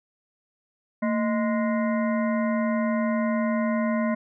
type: harmonic tone with a mistuned harmonic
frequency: 207.7 Hz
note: G#3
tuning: in tune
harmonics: 1 / 3 / 5 / 7 / 9 / 10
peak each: -23 / -28 / -33 / -39 / -38 / -40 dBFS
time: 1.02-4.15 s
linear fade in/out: 10 ms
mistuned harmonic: 1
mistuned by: +150 cents
effects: none